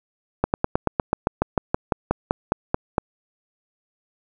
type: slowing click train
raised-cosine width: 1 ms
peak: -4 dBFS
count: 17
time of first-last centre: 0.44-2.982 s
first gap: 99 ms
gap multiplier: 1.06
effects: none